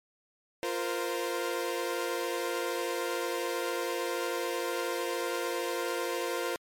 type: chord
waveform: sawtooth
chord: F suspended fourth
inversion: none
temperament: equal with one note detuned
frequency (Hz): 349.2 / 466.2 / 519.3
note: F4 / Bb4 / C5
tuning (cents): 0 / 0 / -13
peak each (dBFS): -31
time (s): 0.63-6.56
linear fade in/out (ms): 0
effects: MP3 64 kbps